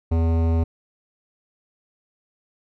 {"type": "tone with hard clipping", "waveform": "sine", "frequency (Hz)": 82.41, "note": "E2", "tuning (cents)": 0, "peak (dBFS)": -19, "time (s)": [0.11, 0.64], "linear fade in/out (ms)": 10, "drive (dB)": 16, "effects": []}